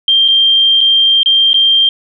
sine tone with dropouts, 3176 Hz, G7, 22 cents sharp, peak -6 dBFS, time 0.08-1.89 s, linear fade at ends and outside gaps 2 ms, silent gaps 0.28-0.284 / 0.807-0.811 / 1.232-1.259 / 1.532-1.542 s, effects none

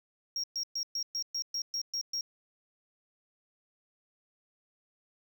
sine tone bursts, 5588 Hz, F8, in tune, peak -28 dBFS, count 10, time 0.36-2.21 s, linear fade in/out 2 ms, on 77 ms, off 120 ms, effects tanh soft clip ceiling -30 dBFS + 11-bit

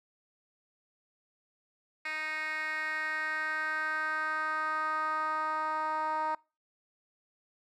10% pulse tone with band-pass filter sweep, 311.1 Hz, D#4, in tune, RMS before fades -33 dBFS, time 2.05-6.35 s, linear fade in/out 5 ms, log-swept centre 2300 to 950 Hz, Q 3.5, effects noise-tail reverb RT60 0.3 s tail -25 dB re dry

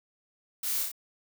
blue noise with echo, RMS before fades -33 dBFS, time 0.63-0.83 s, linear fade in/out 5 ms, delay 29 ms, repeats 3, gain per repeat -2 dB, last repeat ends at 0.917 s, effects none

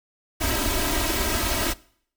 pink noise with comb filter, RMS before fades -24 dBFS, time 0.4-1.74 s, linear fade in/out 20 ms, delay 3.1 ms, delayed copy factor +1, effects noise-tail reverb RT60 0.6 s tail -22 dB re dry

